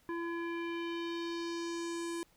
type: tone with low-pass filter sweep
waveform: square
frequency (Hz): 338.2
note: E4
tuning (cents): +44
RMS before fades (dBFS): -38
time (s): 0.09-2.23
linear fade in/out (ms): 0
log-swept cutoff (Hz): 1500 to 9800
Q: 2.1
effects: pink hiss -68 dBFS RMS until 2.36 s